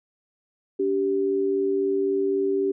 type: tone pair together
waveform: sine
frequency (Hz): 286.2 / 390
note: D4 / G4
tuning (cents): -45 / -9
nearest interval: perfect fourth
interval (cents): 536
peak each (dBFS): -28 / -21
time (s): 0.79-2.72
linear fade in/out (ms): 10
effects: none